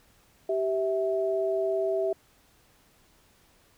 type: tone pair together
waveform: sine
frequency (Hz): 388.1 / 653.3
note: G4 / E5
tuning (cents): -17 / -16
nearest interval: major sixth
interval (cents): 901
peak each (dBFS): -27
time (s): 0.49-2.13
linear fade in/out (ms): 5
effects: pink hiss -62 dBFS RMS until 3.77 s

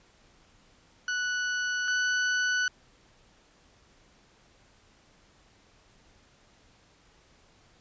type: tone pair in turn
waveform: 40% pulse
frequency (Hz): 1480 / 1488.6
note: F#6 / F#6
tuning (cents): 0 / +10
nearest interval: unison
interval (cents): 10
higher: second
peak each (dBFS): -27 / -24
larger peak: second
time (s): 1.08-1.88 / 1.88-2.68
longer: neither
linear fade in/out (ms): 2
effects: pink hiss -61 dBFS RMS until 7.8 s + resampled to 16000 Hz

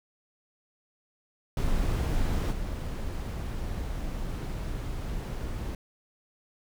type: noise with level steps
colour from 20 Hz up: brown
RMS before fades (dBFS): -27 / -33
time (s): 1.57-5.75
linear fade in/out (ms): 2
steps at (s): 2.51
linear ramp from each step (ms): 20
effects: none

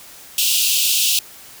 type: high-pass noise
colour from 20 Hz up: pink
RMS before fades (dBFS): -17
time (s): 0.38-1.19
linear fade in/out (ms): 2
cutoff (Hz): 2600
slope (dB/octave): 96
effects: white hiss -41 dBFS RMS until 1.6 s

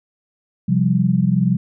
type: chord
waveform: sine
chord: C suspended fourth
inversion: none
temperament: equal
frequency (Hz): 130.81 / 174.61 / 196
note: C3 / F3 / G3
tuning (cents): 0 / 0 / 0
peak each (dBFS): -19 / -17 / -18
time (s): 0.68-1.57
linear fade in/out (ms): 10
effects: none

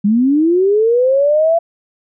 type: linear sweep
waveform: sine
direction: up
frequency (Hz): 196 to 680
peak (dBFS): -9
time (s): 0.04-1.59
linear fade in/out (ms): 10
effects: none

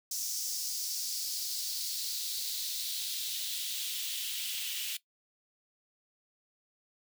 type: noise with high-pass filter sweep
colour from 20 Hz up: white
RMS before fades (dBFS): -36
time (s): 0.11-4.97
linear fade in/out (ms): 5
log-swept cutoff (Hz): 5700 to 2900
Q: 3
effects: noise-tail reverb RT60 0.1 s tail -17 dB re dry

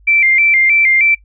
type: tone with vibrato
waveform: sine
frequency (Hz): 2217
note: C#7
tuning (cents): 0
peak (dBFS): -8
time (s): 0.07-1.15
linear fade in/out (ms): 10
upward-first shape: square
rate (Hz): 3.2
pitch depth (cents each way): 90
effects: noise-tail reverb RT60 0.1 s tail -22 dB re dry + added 50 Hz sine -43 dBFS peak until 1.24 s

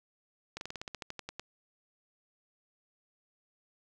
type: slowing click train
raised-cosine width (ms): 0.2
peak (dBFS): -22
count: 13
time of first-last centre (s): 0.57-1.396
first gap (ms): 41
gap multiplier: 1.09
effects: none

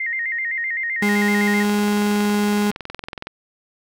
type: tone with vibrato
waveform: sine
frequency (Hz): 1975.5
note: B6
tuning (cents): 0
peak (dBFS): -21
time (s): 0-1.63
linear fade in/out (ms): 5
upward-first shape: square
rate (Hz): 7.8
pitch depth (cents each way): 100
type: tone with pitch glide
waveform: 35% pulse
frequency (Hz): 205.4 to 206.8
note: G#3 to G#3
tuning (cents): -19 to -7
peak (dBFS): -15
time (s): 1.02-2.71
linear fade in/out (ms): 5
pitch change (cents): +12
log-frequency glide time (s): 1.54-1.7
type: click train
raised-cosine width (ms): 0.3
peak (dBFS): -15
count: 36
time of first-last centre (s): 1.65-3.27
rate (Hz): 21.6
effects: none

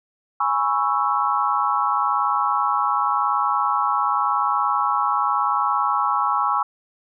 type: chord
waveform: sine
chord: C# minor seventh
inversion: second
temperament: equal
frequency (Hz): 830.6 / 987.8 / 1108.7 / 1318.5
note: G#5 / B5 / C#6 / E6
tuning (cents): 0 / 0 / 0 / 0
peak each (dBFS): -24 / -25 / -22 / -23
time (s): 0.4-6.63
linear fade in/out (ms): 5
effects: none

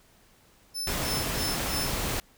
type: tone with tremolo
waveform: sawtooth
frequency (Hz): 5274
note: E8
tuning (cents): 0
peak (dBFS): -27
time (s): 0.74-1.92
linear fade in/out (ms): 20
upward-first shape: sine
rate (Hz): 3.1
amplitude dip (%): 100
type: noise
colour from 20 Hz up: pink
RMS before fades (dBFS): -30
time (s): 0.87-2.2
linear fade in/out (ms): 2
effects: pink hiss -60 dBFS RMS until 2.37 s

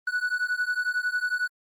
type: beating tone pair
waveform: triangle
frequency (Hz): 1472 / 1483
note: F#6 / F#6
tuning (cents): -9 / +4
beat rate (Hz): 11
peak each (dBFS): -26 / -26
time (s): 0.07-1.48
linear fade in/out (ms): 5
effects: Opus 24 kbps

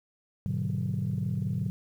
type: chord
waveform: sine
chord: G# half-diminished seventh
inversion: none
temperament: just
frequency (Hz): 103.83 / 124.59 / 149.51 / 186.89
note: G#2 / B2 / D3 / F#3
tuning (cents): 0 / +16 / +31 / +18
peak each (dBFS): -32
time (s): 0.46-1.7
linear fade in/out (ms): 0
effects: tanh soft clip ceiling -21 dBFS + 10-bit

